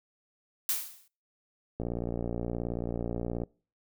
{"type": "noise with exponential decay", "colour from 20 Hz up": "blue", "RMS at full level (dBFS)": -26, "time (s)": [0.69, 1.08], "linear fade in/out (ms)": 2, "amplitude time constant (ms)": 84}
{"type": "click train", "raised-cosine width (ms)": 2, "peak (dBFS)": -20, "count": 97, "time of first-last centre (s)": [1.8, 3.435], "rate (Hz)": 58.7}
{"effects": ["noise-tail reverb RT60 0.4 s tail -25 dB re dry"]}